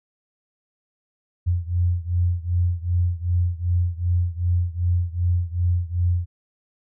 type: beating tone pair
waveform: sine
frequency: 87 / 89.6 Hz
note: F2 / F2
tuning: -6 / +45 cents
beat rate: 2.6 Hz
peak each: -21 / -23 dBFS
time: 1.46-6.26 s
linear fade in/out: 20 ms
effects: none